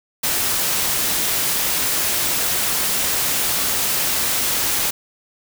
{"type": "noise", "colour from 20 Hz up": "white", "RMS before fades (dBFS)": -20, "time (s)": [0.23, 4.91], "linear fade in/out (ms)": 10, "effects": []}